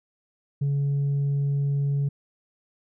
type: tone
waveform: sine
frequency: 141 Hz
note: C#3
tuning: 30 cents sharp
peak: -19 dBFS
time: 0.61-2.09 s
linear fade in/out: 10 ms
effects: tanh soft clip ceiling -20 dBFS